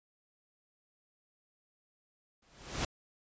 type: noise with exponential growth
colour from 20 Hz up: pink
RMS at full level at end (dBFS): -31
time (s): 2.42-2.85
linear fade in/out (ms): 5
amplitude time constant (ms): 93
effects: resampled to 16000 Hz